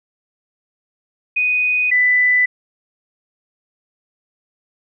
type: tone pair in turn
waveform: sine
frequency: 2489 / 1991 Hz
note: D#7 / B6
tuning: 0 / +14 cents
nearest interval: major third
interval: 386 cents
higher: first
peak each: -14 / -11 dBFS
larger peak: second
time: 1.36-1.91 / 1.91-2.46 s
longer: neither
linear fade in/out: 10 ms
effects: none